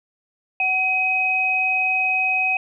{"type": "tone pair together", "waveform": "sine", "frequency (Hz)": [749.4, 2528], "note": ["F#5", "D#7"], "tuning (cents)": [22, 27], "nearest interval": "octave + major sixth", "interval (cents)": 2105, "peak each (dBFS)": [-25, -18], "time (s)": [0.6, 2.57], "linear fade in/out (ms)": 2, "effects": []}